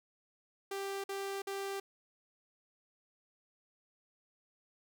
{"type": "tone bursts", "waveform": "sawtooth", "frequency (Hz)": 393.3, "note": "G4", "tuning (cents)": 6, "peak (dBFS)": -33, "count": 3, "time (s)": [0.71, 1.8], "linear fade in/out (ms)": 5, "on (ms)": 330, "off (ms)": 50, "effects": []}